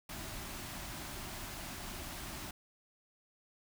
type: band-stop noise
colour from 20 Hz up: pink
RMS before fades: -44 dBFS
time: 0.09-2.51 s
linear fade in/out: 5 ms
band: 400 to 560 Hz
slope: 96 dB/octave
effects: none